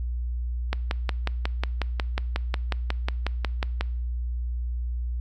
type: click train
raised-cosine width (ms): 0.3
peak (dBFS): -10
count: 18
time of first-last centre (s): 0.73-3.81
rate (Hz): 5.52
effects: noise-tail reverb RT60 0.7 s tail -23 dB re dry + added 60 Hz sine -26 dBFS peak until 5.2 s